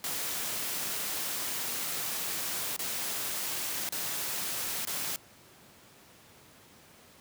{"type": "noise with dropouts", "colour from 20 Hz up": "white", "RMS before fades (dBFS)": -34, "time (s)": [0.04, 5.16], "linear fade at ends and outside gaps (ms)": 1, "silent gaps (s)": [[2.764, 2.792], [3.89, 3.923], [4.851, 4.872]], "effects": ["pink hiss -56 dBFS RMS until 7.2 s", "high-pass 100 Hz 12 dB/octave"]}